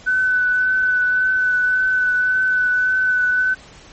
sine tone with vibrato, 1503 Hz, F#6, 27 cents sharp, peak -14 dBFS, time 0.06-3.55 s, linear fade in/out 20 ms, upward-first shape triangle, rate 1.8 Hz, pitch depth 18 cents each way, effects pink hiss -43 dBFS RMS until 3.92 s + MP3 32 kbps

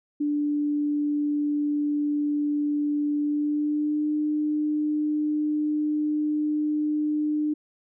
sine tone with pitch glide, 293.7 to 301.3 Hz, D4 to D4, 0 to +44 cents, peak -22 dBFS, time 0.2-7.54 s, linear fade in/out 10 ms, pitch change +44 cents, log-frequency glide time 3.19-4.1 s, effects none

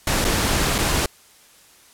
pink noise with dropouts, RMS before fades -20 dBFS, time 0.07-1.06 s, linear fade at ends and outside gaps 2 ms, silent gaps 0.244-0.249 / 0.782-0.786 s, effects white hiss -51 dBFS RMS until 1.93 s + low-pass 12000 Hz 12 dB/octave

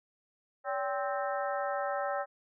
harmonic tone with a mistuned harmonic, 261.6 Hz, C4, in tune, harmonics 2 / 3 / 4 / 5 / 6 / 7, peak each -34 / -35 / -42 / -38 / -43 / -44 dBFS, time 0.64-2.26 s, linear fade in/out 50 ms, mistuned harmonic 2, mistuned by +150 cents, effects none

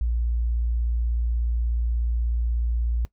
sine tone, 58.27 Hz, A#1, in tune, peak -21 dBFS, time 0.01-3.05 s, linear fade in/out 0 ms, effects noise-tail reverb RT60 0.1 s tail -19 dB re dry

